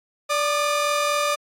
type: tone pair together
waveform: sawtooth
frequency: 584 / 1212 Hz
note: D5 / D#6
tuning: -10 / -46 cents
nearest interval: octave + minor second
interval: 1264 cents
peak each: -19 dBFS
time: 0.29-1.36 s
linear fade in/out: 20 ms
effects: low-pass 11000 Hz 12 dB/octave + AAC 64 kbps